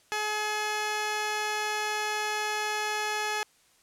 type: tone pair together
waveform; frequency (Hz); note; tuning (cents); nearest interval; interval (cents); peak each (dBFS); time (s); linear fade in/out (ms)
10% pulse; 424 / 848; G#4 / G#5; +36 / +36; octave; 1200; -23 / -26; 0.12-3.43; 0
effects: white hiss -63 dBFS RMS until 3.82 s + low-pass 10000 Hz 12 dB/octave